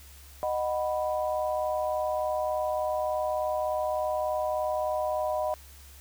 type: chord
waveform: sine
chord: B major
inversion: first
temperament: just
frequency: 617.4 / 740.8 / 987.8 Hz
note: D#5 / F#5 / B5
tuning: -14 / +2 / 0 cents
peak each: -28 / -32 / -34 dBFS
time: 0.43-5.54 s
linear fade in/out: 0 ms
effects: added 69 Hz sine -49 dBFS peak until 6 s + white hiss -53 dBFS RMS until 6 s